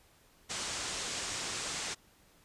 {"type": "low-pass noise", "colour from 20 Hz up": "white", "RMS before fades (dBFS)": -38, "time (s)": [0.49, 1.95], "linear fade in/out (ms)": 20, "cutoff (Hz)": 8400, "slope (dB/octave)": 48, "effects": ["pink hiss -64 dBFS RMS until 2.44 s", "resampled to 32000 Hz"]}